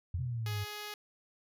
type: tone with exponential decay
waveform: sine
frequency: 87.1 Hz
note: F2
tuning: 4 cents flat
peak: -29 dBFS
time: 0.14-0.42 s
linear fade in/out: 5 ms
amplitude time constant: 60 ms
type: exponential sweep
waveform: sine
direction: down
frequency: 130.81 to 98 Hz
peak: -33 dBFS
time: 0.18-0.65 s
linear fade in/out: 20 ms
type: tone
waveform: 5% pulse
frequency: 418.1 Hz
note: G#4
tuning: 12 cents sharp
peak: -29 dBFS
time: 0.46-0.94 s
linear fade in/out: 2 ms
effects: none